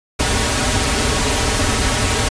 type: noise with comb filter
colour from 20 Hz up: pink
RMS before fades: -17 dBFS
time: 0.19-2.29 s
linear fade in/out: 10 ms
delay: 5.8 ms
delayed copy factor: -1
effects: resampled to 22050 Hz